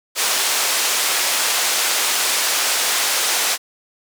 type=band-pass noise; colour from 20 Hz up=white; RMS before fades=-19 dBFS; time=0.15-3.58 s; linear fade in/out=50 ms; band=510 to 8700 Hz; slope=12 dB/octave; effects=none